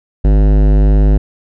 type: tone with hard clipping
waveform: sine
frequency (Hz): 50.9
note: G#1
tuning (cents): -34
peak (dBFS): -8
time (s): 0.24-1.18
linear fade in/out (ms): 10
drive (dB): 17
effects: none